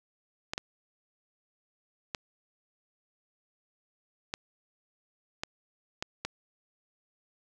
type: clicks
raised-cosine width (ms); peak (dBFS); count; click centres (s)
0.2; -15; 7; 0.535 / 0.579 / 2.148 / 4.339 / 5.435 / 6.025 / 6.25
effects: none